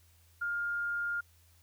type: tone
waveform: sine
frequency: 1410 Hz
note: F6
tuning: 16 cents sharp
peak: -31 dBFS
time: 0.41-1.21 s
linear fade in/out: 10 ms
effects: added 84 Hz sine -62 dBFS peak until 1.62 s + white hiss -67 dBFS RMS until 1.62 s